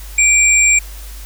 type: tone pair together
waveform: sine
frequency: 2349 / 7443 Hz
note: D7 / A#8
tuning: 0 / -4 cents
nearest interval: octave + minor sixth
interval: 1996 cents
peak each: -11 dBFS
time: 0.18-0.79 s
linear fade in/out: 5 ms
effects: added 50 Hz sine -29 dBFS peak until 1.25 s + white hiss -38 dBFS RMS until 1.25 s